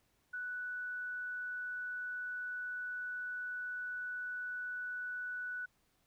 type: tone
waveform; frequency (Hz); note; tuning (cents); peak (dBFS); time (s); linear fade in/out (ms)
sine; 1482; F#6; +2; -38; 0.33-5.66; 10
effects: pink hiss -75 dBFS RMS until 6.06 s